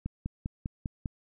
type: click train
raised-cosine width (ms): 5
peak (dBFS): -20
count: 6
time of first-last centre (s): 0.06-1.058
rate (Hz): 5.01
effects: none